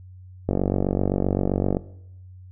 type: click train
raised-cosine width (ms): 2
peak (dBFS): -8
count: 62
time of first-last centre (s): 0.49-1.769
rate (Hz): 47.7
effects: noise-tail reverb RT60 0.8 s tail -19 dB re dry + added 92 Hz sine -41 dBFS peak until 2.51 s